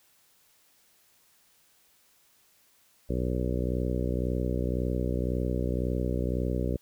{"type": "harmonic tone", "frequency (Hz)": 61.9, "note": "B1", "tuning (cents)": 5, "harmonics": [1, 2, 3, 4, 5, 6, 7, 8, 9], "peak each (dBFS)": [-30, -33, -35, -36, -37, -38, -38, -39, -40], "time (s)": [3.09, 6.77], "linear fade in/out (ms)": 10, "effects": ["white hiss -64 dBFS RMS until 6.81 s"]}